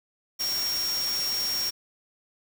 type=tone in noise; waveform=sine; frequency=5560 Hz; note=F8; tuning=9 cents flat; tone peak=-26 dBFS; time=0.39-1.71 s; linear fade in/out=20 ms; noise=white; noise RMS=-34 dBFS; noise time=0.39-1.71 s; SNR=+5 dB; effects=none